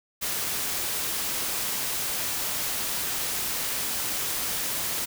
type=noise; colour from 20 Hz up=white; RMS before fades=-29 dBFS; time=0.21-5.06 s; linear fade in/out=20 ms; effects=none